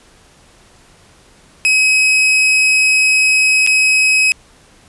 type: tone with dropouts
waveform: 40% pulse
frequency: 2545 Hz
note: D#7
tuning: 39 cents sharp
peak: -8 dBFS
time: 1.65-4.32 s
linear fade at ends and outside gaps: 0 ms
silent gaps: 3.665-3.673 s
effects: pink hiss -47 dBFS RMS until 4.88 s + resampled to 24000 Hz